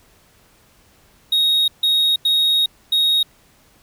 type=tone bursts at uneven times; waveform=triangle; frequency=3756 Hz; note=A#7; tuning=12 cents sharp; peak=-12 dBFS; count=4; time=1.32-1.68 / 1.83-2.16 / 2.25-2.66 / 2.92-3.23 s; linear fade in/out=5 ms; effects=pink hiss -54 dBFS RMS until 3.82 s